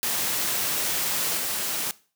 white noise with level steps, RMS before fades -26 / -28 dBFS, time 0.03-1.91 s, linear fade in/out 0 ms, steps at 1.37 s, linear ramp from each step 5 ms, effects noise-tail reverb RT60 0.4 s tail -20 dB re dry + high-pass 100 Hz 12 dB/octave

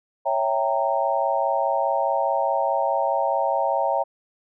sine chord, C# diminished seventh, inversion none, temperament equal with one note detuned, 554.4 / 659.3 / 784 / 924.3 Hz, C#5 / E5 / G5 / Bb5, 0 / 0 / 0 / -15 cents, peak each -25 dBFS, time 0.25-4.04 s, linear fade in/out 20 ms, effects none

